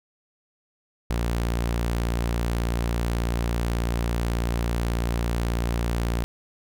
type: tone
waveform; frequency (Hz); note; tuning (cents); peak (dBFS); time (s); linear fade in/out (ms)
sawtooth; 58.27; A#1; 0; -19; 1.1-6.24; 0
effects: none